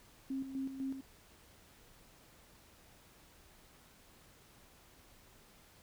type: tone with tremolo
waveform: sine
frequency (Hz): 267.8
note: C4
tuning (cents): +40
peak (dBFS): -35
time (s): 0.3-1.01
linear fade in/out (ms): 5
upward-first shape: square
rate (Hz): 4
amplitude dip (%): 60
effects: pink hiss -62 dBFS RMS until 5.82 s